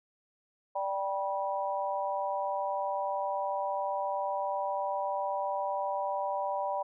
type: chord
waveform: sine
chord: G major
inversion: second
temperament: equal with one note detuned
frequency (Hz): 587.3 / 784 / 973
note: D5 / G5 / B5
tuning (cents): 0 / 0 / -26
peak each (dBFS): -34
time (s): 0.75-6.83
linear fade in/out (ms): 10
effects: none